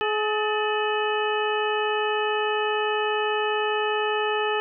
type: harmonic tone with a mistuned harmonic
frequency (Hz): 424.8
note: G#4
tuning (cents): +39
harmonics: 1 / 2 / 3 / 4 / 6 / 7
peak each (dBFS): -25 / -28 / -30 / -31 / -33 / -33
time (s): 0.01-4.6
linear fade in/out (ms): 0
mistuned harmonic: 4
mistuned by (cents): +66
effects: none